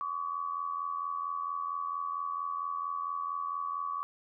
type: tone with amplitude modulation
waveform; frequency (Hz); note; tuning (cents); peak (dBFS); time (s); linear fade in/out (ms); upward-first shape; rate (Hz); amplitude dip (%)
sine; 1134; C#6; +39; -29; 0.01-4.03; 0; sine; 84.4; 70
effects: none